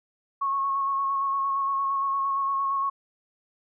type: tone with vibrato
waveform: sine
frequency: 1097 Hz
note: C#6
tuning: 18 cents flat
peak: -23 dBFS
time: 0.41-2.9 s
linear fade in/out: 10 ms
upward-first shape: square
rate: 8.7 Hz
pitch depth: 17 cents each way
effects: none